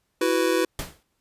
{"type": "chord", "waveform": "square", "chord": "E suspended second", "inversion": "none", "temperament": "just", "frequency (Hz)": [329.6, 370.8, 494.4], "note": ["E4", "F#4", "B4"], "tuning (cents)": [0, 4, 2], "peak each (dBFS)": -25, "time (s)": [0.21, 0.65], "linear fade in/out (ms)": 5}
{"type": "noise with exponential decay", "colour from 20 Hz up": "pink", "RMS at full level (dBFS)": -28, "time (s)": [0.79, 1.03], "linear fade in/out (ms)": 1, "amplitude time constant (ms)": 51}
{"effects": ["pink hiss -73 dBFS RMS until 1.2 s", "resampled to 32000 Hz"]}